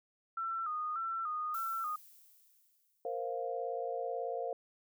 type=tone with vibrato; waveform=sine; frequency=1287 Hz; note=E6; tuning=42 cents flat; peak=-34 dBFS; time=0.37-1.96 s; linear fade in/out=5 ms; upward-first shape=square; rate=1.7 Hz; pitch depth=74 cents each way
type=noise with exponential decay; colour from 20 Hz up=violet; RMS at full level=-47 dBFS; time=1.54-3.48 s; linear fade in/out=2 ms; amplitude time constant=420 ms
type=chord; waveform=sine; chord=Bb suspended second; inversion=none; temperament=just; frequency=466.2 / 524.4 / 699.2 Hz; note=Bb4 / C5 / F5; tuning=0 / +4 / +2 cents; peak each=-39 dBFS; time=3.05-4.53 s; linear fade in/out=2 ms
effects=none